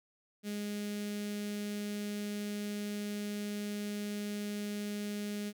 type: tone with notch filter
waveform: sawtooth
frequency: 206.7 Hz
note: G#3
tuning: 8 cents flat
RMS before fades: -38 dBFS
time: 0.43-5.53 s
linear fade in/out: 50 ms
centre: 970 Hz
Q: 0.55
effects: none